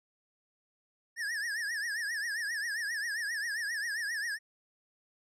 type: tone with vibrato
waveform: square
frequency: 1761 Hz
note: A6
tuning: 1 cent sharp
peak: -33 dBFS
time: 1.16-4.39 s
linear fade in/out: 50 ms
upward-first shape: triangle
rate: 7.5 Hz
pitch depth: 170 cents each way
effects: low-pass 10000 Hz 12 dB/octave